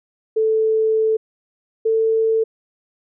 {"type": "tone pair in turn", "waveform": "sine", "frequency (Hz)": [439.8, 445.7], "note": ["A4", "A4"], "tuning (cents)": [-1, 22], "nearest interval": "unison", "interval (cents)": 23, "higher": "second", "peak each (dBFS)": -14, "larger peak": "neither", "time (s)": [[0.36, 1.17], [1.85, 2.44]], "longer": "first", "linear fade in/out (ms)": 10, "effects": []}